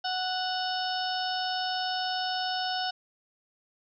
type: harmonic tone with a mistuned harmonic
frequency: 740 Hz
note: F#5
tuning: in tune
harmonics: 1 / 2 / 4 / 5 / 6 / 7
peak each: -31 / -36 / -36 / -39 / -40 / -36 dBFS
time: 0.04-2.91 s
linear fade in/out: 10 ms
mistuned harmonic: 7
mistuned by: +32 cents
effects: none